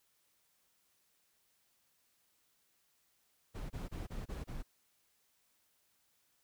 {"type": "noise bursts", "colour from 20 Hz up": "brown", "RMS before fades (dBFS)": -42, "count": 6, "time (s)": [3.54, 4.63], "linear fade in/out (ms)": 20, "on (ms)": 160, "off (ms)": 26, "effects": ["white hiss -75 dBFS RMS until 6.43 s"]}